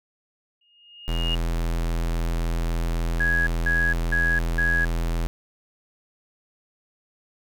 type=tone with exponential growth; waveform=sine; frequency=2849 Hz; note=F7; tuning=34 cents sharp; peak=-23 dBFS; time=0.61-1.35 s; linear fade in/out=5 ms; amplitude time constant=160 ms
type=tone; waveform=square; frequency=41.84 Hz; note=E1; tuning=27 cents sharp; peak=-23 dBFS; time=1.08-5.27 s; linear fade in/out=0 ms
type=tone bursts; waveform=sine; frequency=1661.2 Hz; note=G#6; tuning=in tune; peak=-20 dBFS; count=4; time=3.2-4.85 s; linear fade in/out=5 ms; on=270 ms; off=190 ms
effects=none